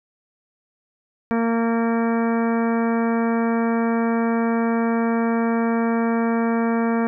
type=harmonic tone; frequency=230 Hz; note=A#3; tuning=23 cents flat; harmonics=1 / 2 / 3 / 4 / 5 / 6 / 7 / 8 / 10; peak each=-19 / -25 / -29 / -31 / -33 / -35 / -36 / -37 / -39 dBFS; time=1.31-7.07 s; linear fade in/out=0 ms; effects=none